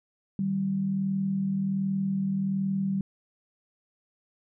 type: tone pair together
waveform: sine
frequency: 152.89 / 194.2 Hz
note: D#3 / G3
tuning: -30 / -16 cents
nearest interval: major third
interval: 414 cents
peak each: -35 / -25 dBFS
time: 0.39-3.01 s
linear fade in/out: 2 ms
effects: none